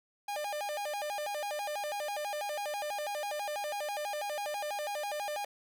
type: tone with vibrato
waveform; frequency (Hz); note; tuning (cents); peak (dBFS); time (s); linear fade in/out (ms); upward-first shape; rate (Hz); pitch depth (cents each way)
45% pulse; 698.5; F5; 0; -34; 0.28-5.45; 5; square; 6.1; 270
effects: none